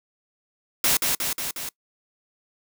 white noise with echo, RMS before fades -20 dBFS, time 0.84-0.97 s, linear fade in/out 2 ms, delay 180 ms, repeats 4, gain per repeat -3 dB, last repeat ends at 1.69 s, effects noise-tail reverb RT60 0.1 s tail -24 dB re dry

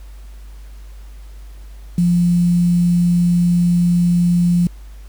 sine tone with quantisation, 174.61 Hz, F3, in tune, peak -11 dBFS, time 1.98-4.67 s, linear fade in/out 2 ms, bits 6, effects added 50 Hz sine -33 dBFS peak until 5.08 s + pink hiss -51 dBFS RMS until 5.08 s

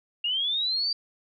sine linear sweep, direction up, 2794 to 4699 Hz, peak -24 dBFS, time 0.24-0.93 s, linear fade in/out 5 ms, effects none

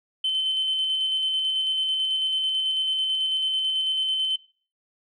sine tone with tremolo, 3069 Hz, G7, 37 cents flat, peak -20 dBFS, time 0.24-4.36 s, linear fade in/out 5 ms, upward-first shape square, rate 9.1 Hz, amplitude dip 25%, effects noise-tail reverb RT60 0.4 s tail -20 dB re dry + tanh soft clip ceiling -18 dBFS

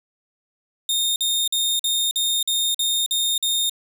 sawtooth tone bursts, 3666 Hz, A#7, 30 cents flat, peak -16 dBFS, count 9, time 0.89-3.696 s, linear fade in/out 2 ms, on 270 ms, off 47 ms, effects none

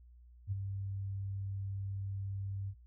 sine tone with ADSR envelope, 98.2 Hz, G2, 4 cents sharp, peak -30 dBFS, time 0.47-2.75 s, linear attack 49 ms, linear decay 17 ms, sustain -6 dB, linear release 65 ms, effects added 60 Hz sine -55 dBFS peak until 2.86 s

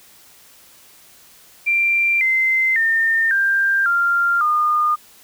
sine tone with pitch steps, 2366 / 2072 / 1813.9 / 1588.3 / 1390.7 / 1217.7 Hz, D7 / C7 / A#6 / G6 / F6 / D#6, +12 / -17 / -48 / +22 / -8 / -38 cents, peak -14 dBFS, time 1.66-4.96 s, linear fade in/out 20 ms, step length 550 ms, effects white hiss -48 dBFS RMS until 5.23 s

